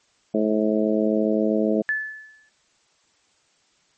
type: harmonic tone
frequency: 107.6 Hz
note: A2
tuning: 38 cents flat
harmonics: 2 / 3 / 4 / 5 / 6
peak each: -22 / -24 / -25 / -26 / -27 dBFS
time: 0.34-1.82 s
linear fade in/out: 5 ms
type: tone with exponential decay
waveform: sine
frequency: 1735 Hz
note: A6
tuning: 25 cents flat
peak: -18 dBFS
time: 1.89-2.49 s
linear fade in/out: 0 ms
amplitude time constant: 130 ms
effects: white hiss -63 dBFS RMS until 3.97 s + MP3 32 kbps